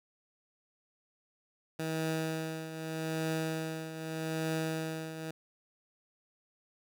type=tone with tremolo; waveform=15% pulse; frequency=159.9 Hz; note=D#3; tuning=48 cents sharp; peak=-24 dBFS; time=1.79-5.31 s; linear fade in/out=5 ms; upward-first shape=triangle; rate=0.82 Hz; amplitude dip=70%; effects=none